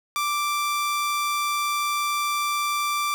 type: tone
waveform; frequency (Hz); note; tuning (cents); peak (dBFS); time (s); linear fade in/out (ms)
sawtooth; 1174.7; D6; 0; -19; 0.16-3.14; 0
effects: none